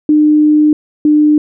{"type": "tone pair in turn", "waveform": "sine", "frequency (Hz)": [302.2, 300.6], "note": ["D4", "D4"], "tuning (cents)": [50, 40], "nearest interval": "unison", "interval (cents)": 10, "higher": "first", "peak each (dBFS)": -5, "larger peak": "neither", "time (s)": [[0.09, 0.73], [1.05, 1.38]], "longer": "first", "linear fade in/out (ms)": 2, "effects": []}